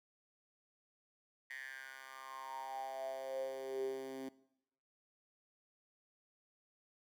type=tone with high-pass filter sweep; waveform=10% pulse; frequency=133.1 Hz; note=C3; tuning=30 cents sharp; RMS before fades=-44 dBFS; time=1.5-4.29 s; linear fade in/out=5 ms; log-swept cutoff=1900 to 290 Hz; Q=9.9; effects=noise-tail reverb RT60 0.8 s tail -20 dB re dry